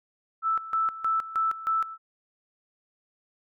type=tone with tremolo; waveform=sine; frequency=1318.5 Hz; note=E6; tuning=in tune; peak=-22 dBFS; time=0.42-1.98 s; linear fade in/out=50 ms; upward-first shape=square; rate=3.2 Hz; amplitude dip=80%; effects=none